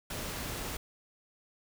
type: noise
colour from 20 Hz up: pink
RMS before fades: -38 dBFS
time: 0.1-0.77 s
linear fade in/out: 5 ms
effects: none